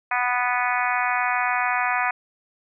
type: harmonic tone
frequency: 246.9 Hz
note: B3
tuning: in tune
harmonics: 3 / 4 / 5 / 6 / 7 / 8 / 9 / 10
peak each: -26 / -27 / -28 / -29 / -29 / -30 / -31 / -31 dBFS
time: 0.11-2.11 s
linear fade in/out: 5 ms
effects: none